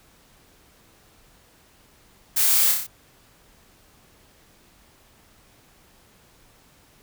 blue noise with echo, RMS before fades -21 dBFS, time 2.36-2.72 s, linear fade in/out 10 ms, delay 30 ms, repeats 5, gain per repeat -3 dB, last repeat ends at 2.87 s, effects pink hiss -56 dBFS RMS until 7.02 s

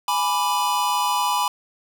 square chord, G# diminished, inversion none, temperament equal, 830.6 / 987.8 / 1174.7 Hz, G#5 / B5 / D6, 0 / 0 / 0 cents, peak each -26 / -22 / -28 dBFS, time 0.08-1.48 s, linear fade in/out 2 ms, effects none

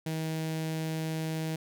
sawtooth tone with notch filter, 159.3 Hz, D#3, 41 cents sharp, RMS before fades -33 dBFS, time 0.06-1.56 s, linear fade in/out 5 ms, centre 1200 Hz, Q 1.7, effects none

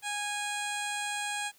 15% pulse tone with low-pass filter, 825 Hz, G#5, 12 cents flat, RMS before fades -34 dBFS, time 0.02-1.52 s, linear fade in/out 50 ms, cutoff 8300 Hz, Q 2, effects white hiss -62 dBFS RMS until 1.58 s

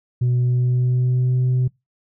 sine tone with pitch glide, 123.47 to 126.94 Hz, B2 to B2, 0 to +48 cents, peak -13 dBFS, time 0.21-1.68 s, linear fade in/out 10 ms, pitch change +48 cents, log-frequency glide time 0.36-1.41 s, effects noise-tail reverb RT60 0.2 s tail -24 dB re dry + tanh soft clip ceiling -14 dBFS

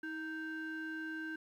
triangle ring-modulated tone, 623 Hz, D#5, 2 cents sharp, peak -34 dBFS, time 0.03-1.36 s, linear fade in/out 5 ms, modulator 941 Hz, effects 12-bit

